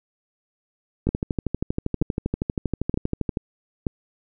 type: two click trains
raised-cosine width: 3 ms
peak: -10 / -9 dBFS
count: 30 / 4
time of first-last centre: 1.07-3.372 / 1.09-3.868 s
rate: 12.6 / 1.08 Hz
effects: none